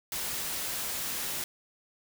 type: noise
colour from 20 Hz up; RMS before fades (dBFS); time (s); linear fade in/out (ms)
white; -34; 0.12-1.44; 2
effects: none